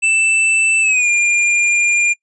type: tone with pitch glide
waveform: square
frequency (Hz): 2652 to 2404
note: E7 to D7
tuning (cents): +10 to +40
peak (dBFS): -12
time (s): 0.02-2.14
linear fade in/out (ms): 20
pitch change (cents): -170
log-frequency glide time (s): 0.81-1.08
effects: noise-tail reverb RT60 0.1 s tail -22 dB re dry + resampled to 22050 Hz